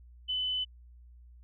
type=tone; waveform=sine; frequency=3014 Hz; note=F#7; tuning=31 cents sharp; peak=-29 dBFS; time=0.28-0.65 s; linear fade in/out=20 ms; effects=added 60 Hz sine -51 dBFS peak until 1.43 s